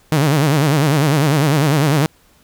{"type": "tone with vibrato", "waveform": "sawtooth", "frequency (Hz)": 146.83, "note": "D3", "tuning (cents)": 0, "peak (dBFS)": -8, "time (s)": [0.12, 2.06], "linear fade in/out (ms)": 0, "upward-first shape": "sine", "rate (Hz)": 10, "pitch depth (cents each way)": 150, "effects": ["pink hiss -53 dBFS RMS until 2.43 s"]}